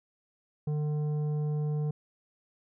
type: tone with tanh clipping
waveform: sine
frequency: 150 Hz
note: D3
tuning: 37 cents sharp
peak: -29 dBFS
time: 0.67-1.91 s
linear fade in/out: 5 ms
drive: 9 dB
effects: none